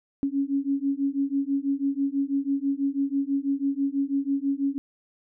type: beating tone pair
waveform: sine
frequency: 274.3 / 280.4 Hz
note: C#4 / C#4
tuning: -18 / +20 cents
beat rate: 6.1 Hz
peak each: -26 dBFS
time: 0.23-4.78 s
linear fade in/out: 0 ms
effects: none